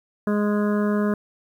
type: harmonic tone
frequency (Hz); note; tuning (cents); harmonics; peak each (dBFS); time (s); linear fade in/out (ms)
207.7; G#3; 0; 1 / 2 / 3 / 5 / 6 / 7 / 8; -20 / -26 / -30 / -34 / -36 / -37 / -38; 0.27-1.14; 2
effects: 9-bit